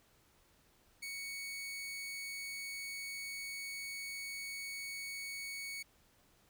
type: tone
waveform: sawtooth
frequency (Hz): 2227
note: C#7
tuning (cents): +7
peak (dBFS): -38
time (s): 1.02-5.83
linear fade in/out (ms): 10
effects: pink hiss -69 dBFS RMS until 6.49 s